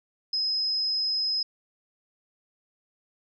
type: tone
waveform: sine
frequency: 5090 Hz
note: D#8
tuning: 39 cents sharp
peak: -24 dBFS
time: 0.33-1.43 s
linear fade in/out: 5 ms
effects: none